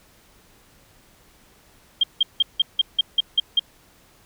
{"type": "tone bursts", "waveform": "sine", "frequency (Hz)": 3200, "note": "G7", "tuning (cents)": 35, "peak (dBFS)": -13, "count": 9, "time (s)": [2.01, 3.595], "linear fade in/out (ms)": 5, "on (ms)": 25, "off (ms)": 170, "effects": ["pink hiss -55 dBFS RMS until 4.25 s"]}